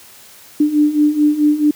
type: beating tone pair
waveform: sine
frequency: 295.1 / 299.7 Hz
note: D4 / D4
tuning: +8 / +35 cents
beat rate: 4.6 Hz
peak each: -16 / -12 dBFS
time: 0.6-1.71 s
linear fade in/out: 5 ms
effects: white hiss -42 dBFS RMS until 1.75 s + high-pass 60 Hz 12 dB/octave